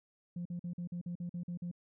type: tone bursts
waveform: sine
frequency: 174.61 Hz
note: F3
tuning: in tune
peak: -35 dBFS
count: 10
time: 0.36-1.714 s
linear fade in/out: 5 ms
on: 94 ms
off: 46 ms
effects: tanh soft clip ceiling -34 dBFS